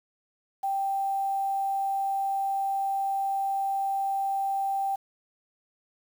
sine tone with quantisation, 784 Hz, G5, in tune, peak -25 dBFS, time 0.63-4.96 s, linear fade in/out 10 ms, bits 8, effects none

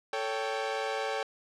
sawtooth tone cluster, 441.1 / 558 / 783 Hz, A4 / C#5 / G5, +4 / +11 / -2 cents, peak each -31 dBFS, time 0.13-1.23 s, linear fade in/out 2 ms, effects low-pass 5000 Hz 12 dB/octave

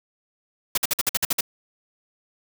white noise bursts, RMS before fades -21 dBFS, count 9, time 0.75-1.409 s, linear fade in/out 5 ms, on 27 ms, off 52 ms, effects none

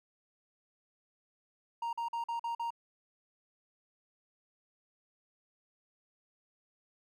triangle tone bursts, 932.3 Hz, A#5, in tune, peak -31 dBFS, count 6, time 1.82-2.705 s, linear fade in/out 5 ms, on 110 ms, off 45 ms, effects none

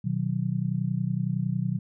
sine chord, B major, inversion none, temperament just, 123.47 / 154.34 / 185.21 Hz, B2 / D#3 / F#3, 0 / -14 / +2 cents, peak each -29 dBFS, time 0.04-1.79 s, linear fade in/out 10 ms, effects none

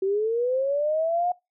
sine linear sweep, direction up, 376.6 to 723 Hz, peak -21 dBFS, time 0.02-1.32 s, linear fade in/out 5 ms, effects noise-tail reverb RT60 0.2 s tail -22 dB re dry

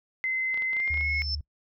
sine tone with pitch glide, 2058 to 2175 Hz, C7 to C#7, -29 to -33 cents, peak -25 dBFS, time 0.24-1.22 s, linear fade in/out 0 ms, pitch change +96 cents, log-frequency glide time 0.71-1.03 s
clicks, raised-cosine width 0.3 ms, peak -27 dBFS, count 10, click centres 0.543 / 0.575 / 0.622 / 0.732 / 0.767 / 0.801 / 0.877 / 0.942 / 0.974 / 1.01 s
sine tone with exponential growth, 5300 Hz, E8, 9 cents sharp, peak -26 dBFS, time 0.79-1.35 s, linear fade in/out 2 ms, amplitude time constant 120 ms
sine tone, 73.9 Hz, D2, 11 cents sharp, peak -31 dBFS, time 0.9-1.41 s, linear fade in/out 5 ms
effects noise-tail reverb RT60 0.1 s tail -22 dB re dry

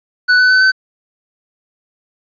square tone with pitch steps, 1486 / 1499.8 / 1513.7 / 1527.8 Hz, F#6 / F#6 / F#6 / G6, +7 / +23 / +39 / -45 cents, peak -8 dBFS, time 0.28-0.72 s, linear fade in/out 20 ms, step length 110 ms, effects resampled to 11025 Hz + 8-bit

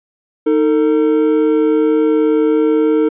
triangle tone pair together, 311.6 / 450.3 Hz, D#4 / A4, +3 / +40 cents, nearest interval tritone, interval 637 cents, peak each -11 dBFS, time 0.46-3.09 s, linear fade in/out 10 ms, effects resampled to 8000 Hz

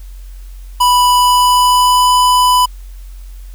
square tone with pitch glide, 987.8 to 996.4 Hz, B5 to B5, 0 to +15 cents, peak -8 dBFS, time 0.8-2.66 s, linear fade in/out 10 ms, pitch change +15 cents, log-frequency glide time 1.06-2.09 s, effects added 45 Hz sine -28 dBFS peak until 3.54 s + white hiss -48 dBFS RMS until 3.54 s

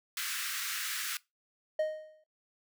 pink high-pass noise, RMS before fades -36 dBFS, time 0.17-1.17 s, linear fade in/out 2 ms, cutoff 1300 Hz, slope 48 dB/octave
triangle tone with exponential decay, 621 Hz, D#5, 3 cents flat, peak -23 dBFS, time 1.79-2.24 s, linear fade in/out 5 ms, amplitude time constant 97 ms
effects noise-tail reverb RT60 0.2 s tail -21 dB re dry

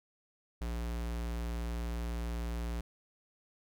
square tone, 58.27 Hz, A#1, in tune, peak -35 dBFS, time 0.61-2.81 s, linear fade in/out 5 ms, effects none

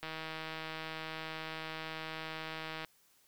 click train, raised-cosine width 0.3 ms, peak -25 dBFS, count 449, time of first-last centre 0.03-2.848 s, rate 159 Hz, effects white hiss -68 dBFS RMS until 3.27 s

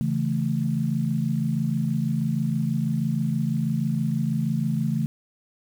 sine chord, A major, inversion first, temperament equal, 138.59 / 164.81 / 220 Hz, C#3 / E3 / A3, 0 / 0 / 0 cents, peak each -26 dBFS, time 0.01-5.06 s, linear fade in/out 0 ms, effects 8-bit

